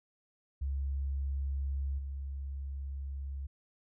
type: tone with level steps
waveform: sine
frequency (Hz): 68.7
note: C#2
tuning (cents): -15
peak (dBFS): -31 / -36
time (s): 0.61-3.47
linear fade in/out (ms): 10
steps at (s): 1.98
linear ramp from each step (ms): 10
effects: none